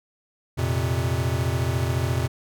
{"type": "chord", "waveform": "square", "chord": "F suspended fourth", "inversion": "none", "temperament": "equal", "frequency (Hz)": [87.31, 116.54, 130.81], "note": ["F2", "Bb2", "C3"], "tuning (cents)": [0, 0, 0], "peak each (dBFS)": -27, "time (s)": [0.57, 2.28], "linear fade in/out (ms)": 20, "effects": []}